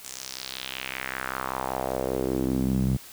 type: tone with band-pass filter sweep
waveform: sawtooth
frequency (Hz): 65.2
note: C2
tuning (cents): -5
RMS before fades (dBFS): -29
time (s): 0.04-2.97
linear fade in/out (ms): 10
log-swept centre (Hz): 7800 to 150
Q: 2.5
effects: white hiss -46 dBFS RMS until 3.12 s